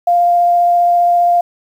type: tone with vibrato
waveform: sine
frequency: 698.5 Hz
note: F5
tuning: in tune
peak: -8 dBFS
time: 0.07-1.41 s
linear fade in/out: 5 ms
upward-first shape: triangle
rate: 15 Hz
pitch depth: 9 cents each way
effects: 7-bit